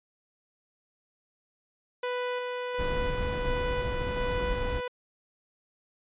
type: tone with tremolo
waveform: sawtooth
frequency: 495 Hz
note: B4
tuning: 4 cents sharp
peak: -25 dBFS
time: 2.03-4.88 s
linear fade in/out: 5 ms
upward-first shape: square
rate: 1.4 Hz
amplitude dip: 25%
type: noise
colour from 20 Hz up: brown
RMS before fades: -32 dBFS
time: 2.78-4.81 s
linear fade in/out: 20 ms
effects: resampled to 8000 Hz